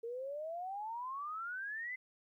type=exponential sweep; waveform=sine; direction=up; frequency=453.3 to 2066 Hz; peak=-39 dBFS; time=0.03-1.96 s; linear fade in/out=10 ms; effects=13-bit